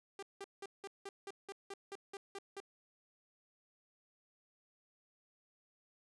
sawtooth tone bursts, 395.6 Hz, G4, 16 cents sharp, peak -40 dBFS, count 12, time 0.19-2.602 s, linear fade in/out 2 ms, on 36 ms, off 180 ms, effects resampled to 24000 Hz

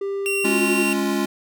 triangle tone with pitch glide, 395.8 to 360.9 Hz, G4 to F#4, +17 to -43 cents, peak -21 dBFS, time 0.01-0.83 s, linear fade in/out 5 ms, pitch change -160 cents, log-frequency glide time 0.42-0.61 s
45% pulse tone, 2747 Hz, F7, 29 cents flat, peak -22 dBFS, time 0.26-0.93 s, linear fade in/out 0 ms
square chord, Db major, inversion second, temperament equal, 207.7 / 277.2 / 349.2 Hz, Ab3 / Db4 / F4, 0 / 0 / 0 cents, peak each -25 dBFS, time 0.44-1.26 s, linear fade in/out 10 ms
effects none

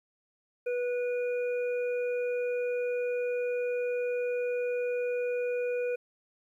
harmonic tone, 490 Hz, B4, 14 cents flat, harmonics 1 / 3 / 5, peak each -28 / -44 / -42 dBFS, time 0.66-5.96 s, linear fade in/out 10 ms, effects 11-bit

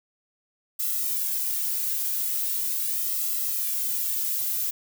violet noise with flanger, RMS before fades -27 dBFS, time 0.79-4.71 s, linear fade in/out 10 ms, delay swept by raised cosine 1.5 to 2.47 ms, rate 0.4 Hz, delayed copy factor +0.75, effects none

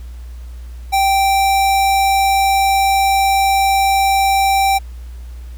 square tone, 782 Hz, G5, 4 cents flat, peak -12 dBFS, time 0.92-4.79 s, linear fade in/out 20 ms, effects added 60 Hz sine -28 dBFS peak until 5.57 s + pink hiss -49 dBFS RMS until 5.57 s

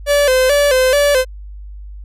45% pulse tone with vibrato, 545 Hz, C#5, 29 cents flat, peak -10 dBFS, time 0.06-1.25 s, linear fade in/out 50 ms, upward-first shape square, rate 2.3 Hz, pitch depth 98 cents each way, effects added 50 Hz sine -29 dBFS peak until 2.04 s + resampled to 32000 Hz

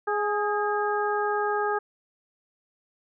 harmonic tone with a mistuned harmonic, 416.1 Hz, G#4, 3 cents sharp, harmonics 1 / 2 / 3 / 4, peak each -27 / -28 / -30 / -32 dBFS, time 0.07-1.79 s, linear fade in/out 10 ms, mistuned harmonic 4, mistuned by -43 cents, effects none

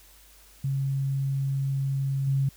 sine tone with level steps, 136.5 Hz, C#3, 26 cents flat, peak -24 / -21 dBFS, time 0.64-2.49 s, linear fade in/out 5 ms, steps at 2.27 s, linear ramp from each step 5 ms, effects added 50 Hz sine -56 dBFS peak until 2.56 s + white hiss -55 dBFS RMS until 2.56 s

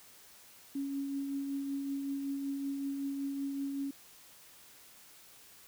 sine tone with tremolo, 277.2 Hz, C#4, in tune, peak -32 dBFS, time 0.75-3.91 s, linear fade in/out 5 ms, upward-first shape triangle, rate 5.3 Hz, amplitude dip 35%, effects white hiss -57 dBFS RMS until 5.67 s

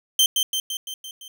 sawtooth tone with echo, 3121 Hz, G7, 8 cents flat, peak -11 dBFS, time 0.19-0.26 s, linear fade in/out 2 ms, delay 170 ms, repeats 6, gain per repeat -4 dB, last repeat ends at 1.28 s, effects none

